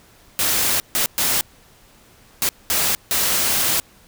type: noise bursts at uneven times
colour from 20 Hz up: white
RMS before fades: -19 dBFS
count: 6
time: 0.39-0.8 / 0.95-1.06 / 1.18-1.41 / 2.42-2.49 / 2.7-2.95 / 3.11-3.8 s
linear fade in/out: 0 ms
effects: pink hiss -51 dBFS RMS until 4.07 s